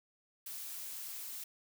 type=noise; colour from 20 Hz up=blue; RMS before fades=-44 dBFS; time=0.46-1.44 s; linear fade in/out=5 ms; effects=none